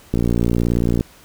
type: click train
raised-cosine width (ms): 3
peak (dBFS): -5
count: 52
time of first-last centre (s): 0.14-1.009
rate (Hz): 58.7
effects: pink hiss -47 dBFS RMS until 1.24 s